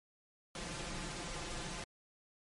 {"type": "noise with comb filter", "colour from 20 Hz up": "pink", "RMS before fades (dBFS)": -42, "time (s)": [0.55, 1.84], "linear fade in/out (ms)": 2, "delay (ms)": 5.8, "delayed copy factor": 0.75, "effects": ["low-pass 9000 Hz 12 dB/octave", "MP3 48 kbps"]}